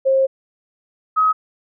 sine tone pair in turn, 534 / 1270.1 Hz, C5 / D#6, +35 / +35 cents, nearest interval octave + minor third, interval 1500 cents, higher second, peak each -12 dBFS, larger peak neither, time 0.05-0.27 / 1.16-1.33 s, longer first, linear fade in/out 20 ms, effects none

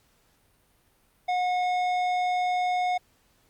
sine tone with tanh clipping, 725 Hz, F#5, 35 cents flat, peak -25 dBFS, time 1.28-2.98 s, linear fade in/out 10 ms, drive 12 dB, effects pink hiss -65 dBFS RMS until 3.49 s + Opus 48 kbps

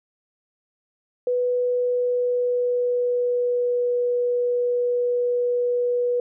sine tone with pitch glide, 493.9 to 487.7 Hz, B4 to B4, 0 to -22 cents, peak -19 dBFS, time 1.27-6.2 s, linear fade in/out 2 ms, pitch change -22 cents, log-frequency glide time 1.41-3.91 s, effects none

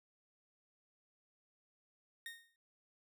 30% pulse tone with exponential decay, 1849 Hz, A#6, 15 cents flat, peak -39 dBFS, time 2.26-2.56 s, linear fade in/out 1 ms, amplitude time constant 64 ms, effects none

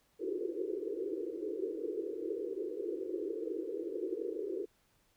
pink band-pass noise, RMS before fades -38 dBFS, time 0.19-4.66 s, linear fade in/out 20 ms, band 320 to 480 Hz, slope 96 dB/octave, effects pink hiss -72 dBFS RMS until 5.16 s

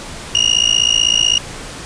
35% pulse tone with amplitude modulation, 2863 Hz, F7, 42 cents sharp, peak -5 dBFS, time 0.35-1.38 s, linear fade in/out 0 ms, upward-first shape sine, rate 55.9 Hz, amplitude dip 100%, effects pink hiss -30 dBFS RMS until 1.85 s + resampled to 22050 Hz

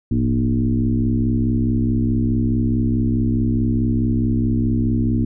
sine tone with frequency modulation, 169 Hz, E3, 43 cents sharp, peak -15 dBFS, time 0.11-5.25 s, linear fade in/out 5 ms, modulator 64.7 Hz, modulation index 2, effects none

